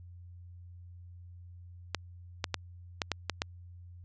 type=clicks; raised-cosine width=0.2 ms; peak=-12 dBFS; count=7; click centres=1.947 / 2.442 / 2.543 / 3.018 / 3.117 / 3.297 / 3.419 s; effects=added 88 Hz sine -47 dBFS peak until 4.04 s + resampled to 16000 Hz